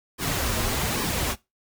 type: noise with flanger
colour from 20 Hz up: pink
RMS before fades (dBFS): -26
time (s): 0.18-1.36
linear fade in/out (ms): 50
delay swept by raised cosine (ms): 1.4 to 7.2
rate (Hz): 1.2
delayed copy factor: -0.6
effects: noise-tail reverb RT60 0.2 s tail -19 dB re dry